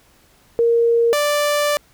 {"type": "tone pair in turn", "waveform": ["sine", "sawtooth"], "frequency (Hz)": [466.2, 587.4], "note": ["A#4", "D5"], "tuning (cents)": [0, 0], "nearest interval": "major third", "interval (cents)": 400, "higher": "second", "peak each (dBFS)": -12, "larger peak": "neither", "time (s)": [[0.59, 1.13], [1.13, 1.77]], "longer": "second", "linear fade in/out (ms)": 0, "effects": ["pink hiss -54 dBFS RMS until 1.93 s"]}